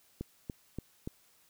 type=click train; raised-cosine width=3 ms; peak=-24 dBFS; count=4; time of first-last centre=0.21-1.075 s; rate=3.47 Hz; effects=white hiss -66 dBFS RMS until 1.49 s